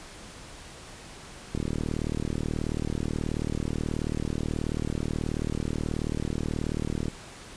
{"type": "click train", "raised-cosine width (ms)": 3, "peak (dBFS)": -16, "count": 214, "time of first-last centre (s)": [1.55, 7.082], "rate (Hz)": 38.5, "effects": ["pink hiss -45 dBFS RMS until 7.56 s", "resampled to 22050 Hz"]}